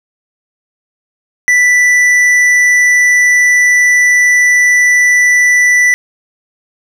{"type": "tone with tanh clipping", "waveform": "sine", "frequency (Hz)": 1975.5, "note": "B6", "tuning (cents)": 0, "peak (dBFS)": -7, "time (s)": [1.48, 5.94], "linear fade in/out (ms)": 0, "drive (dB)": 9, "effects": []}